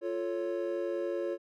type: chord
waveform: triangle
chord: F augmented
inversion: none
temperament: equal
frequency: 349.2 / 440 / 554.4 Hz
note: F4 / A4 / C#5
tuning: 0 / 0 / 0 cents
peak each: -32 / -36 / -33 dBFS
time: 0.01-1.38 s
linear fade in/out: 50 ms
effects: none